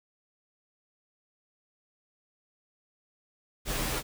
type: noise with comb filter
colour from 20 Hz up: pink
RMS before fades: -31 dBFS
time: 3.65-4.03 s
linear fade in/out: 50 ms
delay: 11 ms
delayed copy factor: -0.85
effects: none